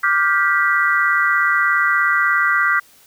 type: chord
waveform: sine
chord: G dominant seventh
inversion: second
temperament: just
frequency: 1176 / 1411.2 / 1568 / 1960 Hz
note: D6 / F6 / G6 / B6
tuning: +2 / +18 / 0 / -14 cents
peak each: -19 dBFS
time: 0.03-2.8 s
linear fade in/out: 10 ms
effects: white hiss -50 dBFS RMS until 3.06 s